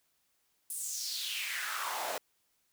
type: noise with high-pass filter sweep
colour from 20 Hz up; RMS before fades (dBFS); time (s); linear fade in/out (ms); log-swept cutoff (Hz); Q
pink; -37; 0.7-2.18; 2; 10000 to 560; 4
effects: white hiss -75 dBFS RMS until 2.72 s